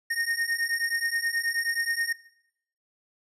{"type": "beating tone pair", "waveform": "square", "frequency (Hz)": [1843, 1852.4], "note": ["A#6", "A#6"], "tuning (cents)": [-20, -11], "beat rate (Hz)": 9.4, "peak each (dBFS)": [-30, -29], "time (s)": [0.1, 2.13], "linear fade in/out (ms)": 10, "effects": ["noise-tail reverb RT60 0.7 s tail -17 dB re dry", "resampled to 32000 Hz"]}